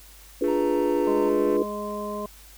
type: chord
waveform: sine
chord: D diminished seventh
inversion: none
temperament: equal with one note detuned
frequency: 293.7 / 349.2 / 415.3 / 491.3 Hz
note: D4 / F4 / Ab4 / Cb5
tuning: 0 / 0 / 0 / -9 cents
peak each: -26 dBFS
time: 0.41-1.63 s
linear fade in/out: 5 ms
type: click train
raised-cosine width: 0.5 ms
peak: -28 dBFS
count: 250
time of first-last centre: 0.44-1.567 s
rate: 221 Hz
type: tone with pitch glide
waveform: triangle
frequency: 932.3 to 921.1 Hz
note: A#5 to A#5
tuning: 0 to -21 cents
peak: -30 dBFS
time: 0.47-1.3 s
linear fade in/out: 20 ms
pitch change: -21 cents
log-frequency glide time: 0.83-1.11 s
type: harmonic tone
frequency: 207.7 Hz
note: G#3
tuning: in tune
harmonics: 1 / 2 / 3 / 5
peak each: -34 / -34 / -34 / -34 dBFS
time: 1.07-2.26 s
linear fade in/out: 2 ms
effects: added 50 Hz sine -49 dBFS peak until 2.57 s + white hiss -50 dBFS RMS until 2.57 s